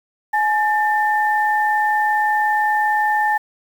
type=tone pair together; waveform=sine; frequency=846 / 1791.3 Hz; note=G#5 / A6; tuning=+32 / +31 cents; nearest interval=octave + minor second; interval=1299 cents; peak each=-16 / -20 dBFS; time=0.33-3.38 s; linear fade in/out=10 ms; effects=7-bit